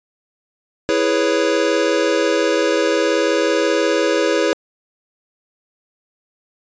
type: chord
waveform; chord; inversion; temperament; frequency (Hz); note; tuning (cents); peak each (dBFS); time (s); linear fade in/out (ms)
square; C# minor seventh; first; equal; 329.6 / 415.3 / 493.9 / 554.4; E4 / G#4 / B4 / C#5; 0 / 0 / 0 / 0; -21; 0.89-4.53; 0
effects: resampled to 16000 Hz